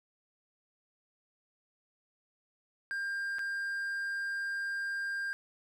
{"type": "tone with dropouts", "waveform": "triangle", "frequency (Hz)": 1598, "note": "G6", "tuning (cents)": 33, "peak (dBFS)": -31, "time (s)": [2.91, 5.33], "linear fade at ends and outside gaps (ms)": 0, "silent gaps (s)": [3.385, 3.392], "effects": []}